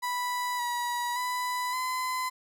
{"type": "tone with pitch steps", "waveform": "35% pulse", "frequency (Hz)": [986, 966, 994, 1019], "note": ["B5", "B5", "B5", "C6"], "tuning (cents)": [-3, -39, 11, -46], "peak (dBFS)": -27, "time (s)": [0.02, 2.3], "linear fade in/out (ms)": 20, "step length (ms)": 570, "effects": []}